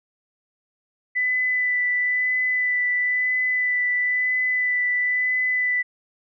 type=tone with vibrato; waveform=sine; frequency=1994 Hz; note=B6; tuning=16 cents sharp; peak=-19 dBFS; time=1.15-5.83 s; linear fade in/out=20 ms; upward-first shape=sine; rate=1 Hz; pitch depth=13 cents each way; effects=none